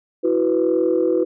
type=chord; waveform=sine; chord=E suspended second; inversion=none; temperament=just; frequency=329.6 / 370.8 / 494.4 Hz; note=E4 / F#4 / B4; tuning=0 / +4 / +2 cents; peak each=-19 dBFS; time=0.23-1.25 s; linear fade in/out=20 ms; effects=tanh soft clip ceiling -8 dBFS

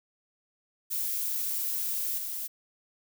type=noise with level steps; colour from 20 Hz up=violet; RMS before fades=-31 / -35 dBFS; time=0.9-2.48 s; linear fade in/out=20 ms; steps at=2.18 s; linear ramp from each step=2 ms; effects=none

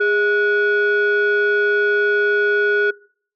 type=tone pair together; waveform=sine; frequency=410.8 / 1464 Hz; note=G#4 / F#6; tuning=-19 / -19 cents; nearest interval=octave + minor seventh; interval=2200 cents; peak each=-15 dBFS; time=0-2.91 s; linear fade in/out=10 ms; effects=noise-tail reverb RT60 0.5 s tail -24 dB re dry + tanh soft clip ceiling -11 dBFS

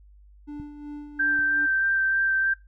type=tone with tremolo; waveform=triangle; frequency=293.7 Hz; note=D4; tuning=in tune; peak=-30 dBFS; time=0.47-1.67 s; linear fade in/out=20 ms; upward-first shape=sine; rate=2.7 Hz; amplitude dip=55%
type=clicks; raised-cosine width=5 ms; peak=-27 / -34 dBFS; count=2; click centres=0.599 / 1.391 s
type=tone with vibrato; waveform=sine; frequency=1568 Hz; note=G6; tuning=in tune; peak=-20 dBFS; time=1.19-2.54 s; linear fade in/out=10 ms; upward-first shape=sine; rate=3.2 Hz; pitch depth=10 cents each way
effects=noise-tail reverb RT60 0.2 s tail -17 dB re dry + added 50 Hz sine -49 dBFS peak until 2.67 s

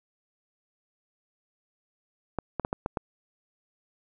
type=clicks; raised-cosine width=1 ms; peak=-14 dBFS; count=6; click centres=2.387 / 2.597 / 2.649 / 2.729 / 2.861 / 2.972 s; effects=none

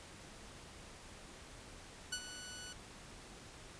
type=tone with ADSR envelope; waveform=10% pulse; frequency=1480 Hz; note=F#6; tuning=in tune; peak=-27 dBFS; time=2.12-2.73 s; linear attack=9 ms; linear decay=62 ms; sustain=-12 dB; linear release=5 ms; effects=pink hiss -54 dBFS RMS until 3.79 s + resampled to 22050 Hz

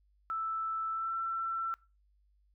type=tone with pitch glide; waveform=sine; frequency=1320 to 1342.3 Hz; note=E6 to E6; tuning=+2 to +31 cents; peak=-32 dBFS; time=0.3-1.74 s; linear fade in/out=0 ms; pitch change=+29 cents; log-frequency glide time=0.91-1.13 s; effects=noise-tail reverb RT60 0.3 s tail -22 dB re dry + added 50 Hz sine -66 dBFS peak until 2.54 s

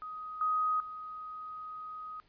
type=tone with level steps; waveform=sine; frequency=1254 Hz; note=D#6; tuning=13 cents sharp; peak=-39 / -27 / -40 dBFS; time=0.02-2.2 s; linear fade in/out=0 ms; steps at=0.41 / 0.8 s; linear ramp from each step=2 ms; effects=pink hiss -68 dBFS RMS until 2.28 s + resampled to 11025 Hz

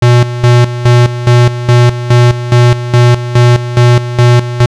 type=tone with tremolo; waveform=square; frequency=121.3 Hz; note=B2; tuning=31 cents flat; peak=-3 dBFS; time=0.02-4.66 s; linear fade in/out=5 ms; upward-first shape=square; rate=2.4 Hz; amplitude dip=75%; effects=low-pass 6000 Hz 12 dB/octave

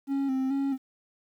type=tone with vibrato; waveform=triangle; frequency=269.2 Hz; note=C4; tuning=49 cents sharp; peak=-23 dBFS; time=0.07-0.78 s; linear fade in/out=50 ms; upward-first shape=square; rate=2.3 Hz; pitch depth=39 cents each way; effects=10-bit

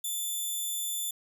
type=tone; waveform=5% pulse; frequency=3520 Hz; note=A7; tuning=in tune; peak=-23 dBFS; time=0.04-1.11 s; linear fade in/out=5 ms; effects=none

